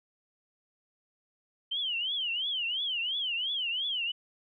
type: tone with vibrato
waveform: sine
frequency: 3049 Hz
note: G7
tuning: 49 cents flat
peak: -29 dBFS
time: 1.71-4.12 s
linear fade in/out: 10 ms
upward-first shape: triangle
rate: 2.9 Hz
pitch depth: 230 cents each way
effects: none